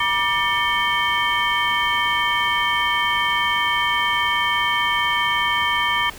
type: tone cluster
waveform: sine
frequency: 962 / 1181 / 1796 / 2227 / 3122 Hz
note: B5 / D6 / A6 / C#7 / G7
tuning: -46 / +9 / +35 / +7 / -8 cents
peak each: -24 dBFS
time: 0-6.1 s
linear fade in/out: 5 ms
effects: pink hiss -39 dBFS RMS until 6.18 s

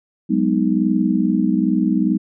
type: chord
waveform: sine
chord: G# minor seventh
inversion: third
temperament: just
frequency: 186.89 / 207.7 / 249.2 / 311.5 Hz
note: F#3 / G#3 / B3 / D#4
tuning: +18 / 0 / +16 / +2 cents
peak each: -20 dBFS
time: 0.29-2.18 s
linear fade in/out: 20 ms
effects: none

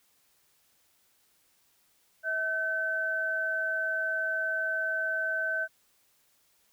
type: tone pair together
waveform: sine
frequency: 644 / 1531.7 Hz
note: E5 / G6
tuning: -41 / -41 cents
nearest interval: octave + minor third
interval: 1500 cents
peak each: -35 / -28 dBFS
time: 2.23-5.68 s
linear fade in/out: 50 ms
effects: white hiss -68 dBFS RMS until 6.72 s

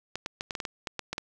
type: clicks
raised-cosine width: 0.2 ms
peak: -15 dBFS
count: 11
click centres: 0.156 / 0.261 / 0.409 / 0.508 / 0.552 / 0.602 / 0.652 / 0.872 / 0.993 / 1.13 / 1.181 s
effects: none

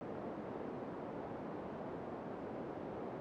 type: band-pass noise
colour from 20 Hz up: pink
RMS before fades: -45 dBFS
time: 0.01-3.2 s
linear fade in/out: 0 ms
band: 230 to 700 Hz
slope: 12 dB/octave
effects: none

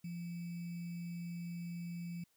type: tone with sample-and-hold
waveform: sine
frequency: 172.2 Hz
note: F3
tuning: 24 cents flat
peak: -40 dBFS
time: 0.04-2.24 s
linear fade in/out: 5 ms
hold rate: 2450 Hz
effects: white hiss -75 dBFS RMS until 2.36 s

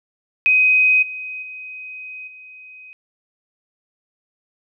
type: tone with level steps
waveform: sine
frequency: 2515 Hz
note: D#7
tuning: 18 cents sharp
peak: -11 / -27 / -31 / -38 dBFS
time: 0.46-2.93 s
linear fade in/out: 0 ms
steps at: 1.02 / 1.42 / 2.27 s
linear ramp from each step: 10 ms
effects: none

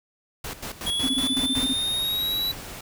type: noise with tremolo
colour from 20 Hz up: pink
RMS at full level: -33 dBFS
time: 0.44-1.68 s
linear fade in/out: 5 ms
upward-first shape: square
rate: 5.4 Hz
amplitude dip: 75%
type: exponential sweep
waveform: square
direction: up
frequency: 3320 to 3951 Hz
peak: -24 dBFS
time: 0.86-2.52 s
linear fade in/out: 10 ms
type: tone bursts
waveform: sine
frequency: 261.6 Hz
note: C4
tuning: in tune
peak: -23 dBFS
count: 11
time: 1.03-1.734 s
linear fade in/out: 10 ms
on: 44 ms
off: 22 ms
type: noise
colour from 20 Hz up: pink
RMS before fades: -38 dBFS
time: 1.56-2.81 s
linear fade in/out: 5 ms
effects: none

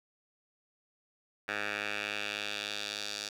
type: tone with band-pass filter sweep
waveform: 10% pulse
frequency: 103.5 Hz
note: G#2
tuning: 5 cents flat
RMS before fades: -37 dBFS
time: 1.48-3.29 s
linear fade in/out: 5 ms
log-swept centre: 1900 to 4800 Hz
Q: 1.9
effects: 10-bit

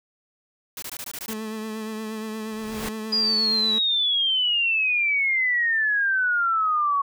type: noise bursts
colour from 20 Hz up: white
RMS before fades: -34 dBFS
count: 8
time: 0.77-1.334 s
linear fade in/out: 2 ms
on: 53 ms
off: 20 ms
type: tone with vibrato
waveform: 30% pulse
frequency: 218.2 Hz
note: A3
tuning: 14 cents flat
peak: -27 dBFS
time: 1.28-3.79 s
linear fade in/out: 10 ms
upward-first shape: triangle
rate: 8.5 Hz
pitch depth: 34 cents each way
type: noise with exponential growth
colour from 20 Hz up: pink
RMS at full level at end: -28 dBFS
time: 2.38-2.89 s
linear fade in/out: 5 ms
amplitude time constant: 110 ms
type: exponential sweep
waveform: sine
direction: down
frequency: 4918 to 1108.7 Hz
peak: -19 dBFS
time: 3.12-7.02 s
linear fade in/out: 10 ms
effects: none

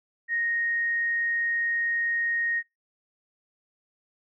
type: tone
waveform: sine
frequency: 1864.7 Hz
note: A#6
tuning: in tune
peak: -24 dBFS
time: 0.28-2.63 s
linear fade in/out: 50 ms
effects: noise-tail reverb RT60 0.2 s tail -23 dB re dry

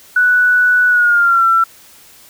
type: tone with pitch glide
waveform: sine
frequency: 1480 to 1349.3 Hz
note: F#6 to E6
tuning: 0 to +40 cents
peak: -8 dBFS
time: 0.16-1.64 s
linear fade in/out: 5 ms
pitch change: -160 cents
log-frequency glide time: 0.88-1.45 s
effects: white hiss -43 dBFS RMS until 2.29 s

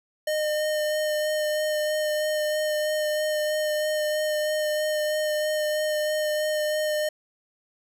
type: tone with vibrato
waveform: square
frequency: 610 Hz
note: D#5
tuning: 34 cents flat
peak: -24 dBFS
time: 0.27-7.09 s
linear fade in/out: 5 ms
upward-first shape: sine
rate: 3.1 Hz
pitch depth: 13 cents each way
effects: none

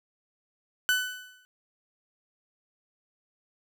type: tone with exponential decay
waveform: 30% pulse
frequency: 1499 Hz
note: F#6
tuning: 22 cents sharp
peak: -17 dBFS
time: 0.89-1.45 s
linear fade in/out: 0 ms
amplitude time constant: 120 ms
effects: none

